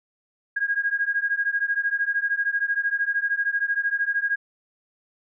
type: beating tone pair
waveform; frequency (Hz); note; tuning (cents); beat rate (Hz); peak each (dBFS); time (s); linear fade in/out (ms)
sine; 1629 / 1642; G#6 / G#6; -34 / -20; 13; -24 / -25; 0.56-4.36; 10
effects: none